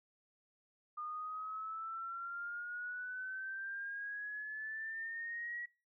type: exponential sweep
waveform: sine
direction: up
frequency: 1214 to 1924 Hz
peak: -40 dBFS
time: 0.97-5.66 s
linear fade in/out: 10 ms
effects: noise-tail reverb RT60 0.3 s tail -22 dB re dry